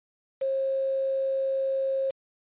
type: tone with quantisation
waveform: sine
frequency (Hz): 537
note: C5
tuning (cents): +45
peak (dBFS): -24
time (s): 0.41-2.11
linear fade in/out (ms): 10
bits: 7
effects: resampled to 8000 Hz